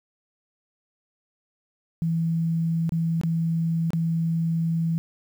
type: tone with dropouts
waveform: sine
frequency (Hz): 164.81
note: E3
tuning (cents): 0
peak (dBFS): -21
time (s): 2.02-4.98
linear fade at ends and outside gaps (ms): 0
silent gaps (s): 2.893-2.921 / 3.213-3.235 / 3.905-3.933
effects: 9-bit